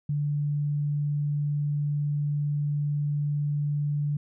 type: tone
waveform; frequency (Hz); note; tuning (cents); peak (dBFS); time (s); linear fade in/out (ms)
sine; 146.3; D3; -6; -24; 0.09-4.17; 5
effects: none